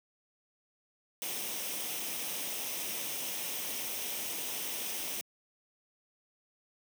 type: noise with comb filter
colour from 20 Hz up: white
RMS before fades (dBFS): -37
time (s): 1.22-5.21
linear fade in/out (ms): 0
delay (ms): 0.34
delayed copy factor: +0.5
effects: high-pass 200 Hz 12 dB/octave